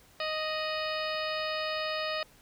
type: harmonic tone with a mistuned harmonic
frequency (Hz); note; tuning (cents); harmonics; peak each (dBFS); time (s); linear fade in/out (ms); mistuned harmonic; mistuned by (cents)
622.3; D#5; 0; 1 / 2 / 3 / 4 / 5 / 6 / 7 / 8; -34 / -37 / -39 / -40 / -41 / -42 / -42 / -43; 0.2-2.23; 2; 5; -87
effects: pink hiss -59 dBFS RMS until 2.41 s